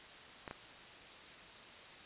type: clicks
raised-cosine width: 0.5 ms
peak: -28 dBFS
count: 2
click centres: 0.478 / 0.511 s
effects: white hiss -53 dBFS RMS until 2.05 s + resampled to 8000 Hz